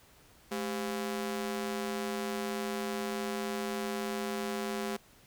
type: ring-modulated tone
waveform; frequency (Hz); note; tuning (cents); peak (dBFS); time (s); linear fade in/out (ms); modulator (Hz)
sawtooth; 305.3; D#4; -33; -26; 0.51-4.97; 10; 91
effects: pink hiss -60 dBFS RMS until 5.26 s